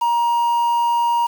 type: tone with quantisation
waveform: triangle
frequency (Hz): 945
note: A#5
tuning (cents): +23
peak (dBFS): -13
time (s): 0.01-1.27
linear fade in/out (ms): 10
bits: 6
effects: none